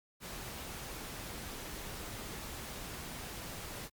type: noise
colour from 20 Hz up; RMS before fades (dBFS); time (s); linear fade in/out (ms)
pink; -44; 0.2-3.9; 50
effects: Opus 48 kbps